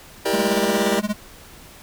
sawtooth chord, E half-diminished seventh, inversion none, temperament just, 329.6 / 395.6 / 474.7 / 593.3 Hz, E4 / G4 / Bb4 / D5, 0 / +16 / +31 / +18 cents, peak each -23 / -19 / -21 / -21 dBFS, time 0.25-1 s, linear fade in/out 10 ms
square tone with tremolo, 209.2 Hz, G#3, 13 cents sharp, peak -19 dBFS, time 0.33-1.15 s, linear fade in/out 10 ms, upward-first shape sine, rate 17 Hz, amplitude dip 100%
effects pink hiss -44 dBFS RMS until 1.82 s

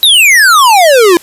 square exponential sweep, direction down, 3948 to 329.6 Hz, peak -3 dBFS, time 0.03-1.17 s, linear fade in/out 0 ms, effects white hiss -36 dBFS RMS until 1.22 s + resampled to 32000 Hz

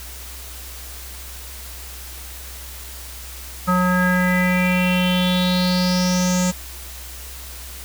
square tone with low-pass filter sweep, 181.4 Hz, F#3, 34 cents flat, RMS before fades -18 dBFS, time 3.67-6.52 s, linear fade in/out 20 ms, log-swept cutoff 1300 to 7300 Hz, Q 6.5, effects added 63 Hz sine -36 dBFS peak until 7.84 s + white hiss -37 dBFS RMS until 7.84 s

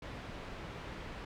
pink low-pass noise, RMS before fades -45 dBFS, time 0.02-1.25 s, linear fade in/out 5 ms, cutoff 2800 Hz, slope 12 dB/octave, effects none

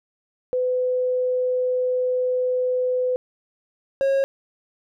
sine / triangle tone pair in turn, 504 / 544.4 Hz, B4 / C#5, +35 / -31 cents, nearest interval minor second, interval 134 cents, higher second, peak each -19 / -15 dBFS, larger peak second, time 0.53-3.16 / 4.01-4.24 s, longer first, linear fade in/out 0 ms, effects none

